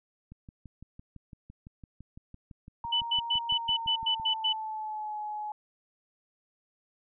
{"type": "click train", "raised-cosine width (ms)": 5, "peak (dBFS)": -34, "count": 24, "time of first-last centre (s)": [0.32, 4.199], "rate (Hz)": 5.93}
{"type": "tone with pitch glide", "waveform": "sine", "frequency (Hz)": [932.3, 845.1], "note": ["A#5", "G#5"], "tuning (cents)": [0, 30], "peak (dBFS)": -33, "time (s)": [2.84, 5.52], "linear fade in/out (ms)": 2, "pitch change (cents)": -170, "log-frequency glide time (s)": [3.49, 5.19]}
{"type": "tone bursts", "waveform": "sine", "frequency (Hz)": 2990, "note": "F#7", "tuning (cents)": 17, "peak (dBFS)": -24, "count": 9, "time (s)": [2.92, 4.53], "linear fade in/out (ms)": 10, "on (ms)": 90, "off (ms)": 100}
{"effects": []}